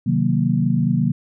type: chord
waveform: sine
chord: C half-diminished seventh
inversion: none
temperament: equal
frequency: 130.81 / 155.56 / 185 / 233.1 Hz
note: C3 / Eb3 / Gb3 / Bb3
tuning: 0 / 0 / 0 / 0 cents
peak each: -21 dBFS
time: 0.06-1.12 s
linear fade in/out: 10 ms
effects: none